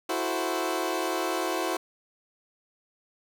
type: chord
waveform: 20% pulse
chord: F# half-diminished seventh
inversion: third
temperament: equal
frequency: 329.6 / 370 / 440 / 523.3 Hz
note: E4 / F#4 / A4 / C5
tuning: 0 / 0 / 0 / 0 cents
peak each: -26 / -26 / -32 / -29 dBFS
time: 0.09-1.77 s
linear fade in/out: 5 ms
effects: none